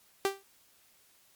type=tone with exponential decay; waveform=sawtooth; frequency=392 Hz; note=G4; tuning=in tune; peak=-19 dBFS; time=0.25-0.43 s; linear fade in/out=1 ms; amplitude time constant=37 ms; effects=white hiss -64 dBFS RMS until 1.35 s + MP3 96 kbps